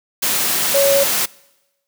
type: tone in noise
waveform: sine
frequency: 557 Hz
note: C#5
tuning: 8 cents sharp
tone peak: -12 dBFS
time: 0.74-1.04 s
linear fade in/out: 10 ms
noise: white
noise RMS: -18 dBFS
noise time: 0.22-1.26 s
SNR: +3 dB
effects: noise-tail reverb RT60 1.0 s tail -24 dB re dry + high-pass 150 Hz 12 dB/octave